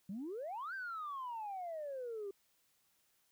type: exponential two-way sweep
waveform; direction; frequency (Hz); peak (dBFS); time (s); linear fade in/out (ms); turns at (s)
sine; up then down; 180.6 to 1597 to 386.7; -39; 0.09-2.31; 5; 0.74
effects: tanh soft clip ceiling -37 dBFS + white hiss -75 dBFS RMS until 3.31 s